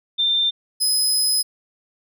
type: tone pair in turn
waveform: sine / 25% pulse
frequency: 3587 / 5056 Hz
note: A7 / D#8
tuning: +33 / +27 cents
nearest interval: tritone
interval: 594 cents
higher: second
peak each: -16 / -12 dBFS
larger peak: second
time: 0.18-0.51 / 0.8-1.43 s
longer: second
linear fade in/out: 20 ms
effects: none